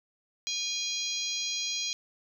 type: harmonic tone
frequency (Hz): 817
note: G#5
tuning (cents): -29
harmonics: 3 / 4 / 5 / 6 / 7 / 8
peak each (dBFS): -39 / -36 / -35 / -39 / -39 / -37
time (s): 0.47-1.93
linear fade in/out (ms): 0
effects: 10-bit